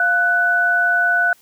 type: tone pair together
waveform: sine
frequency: 698.5 / 1487.4 Hz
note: F5 / F#6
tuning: 0 / +9 cents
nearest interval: octave + minor second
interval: 1309 cents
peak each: -21 / -14 dBFS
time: 0-1.33 s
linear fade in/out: 2 ms
effects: white hiss -53 dBFS RMS until 1.41 s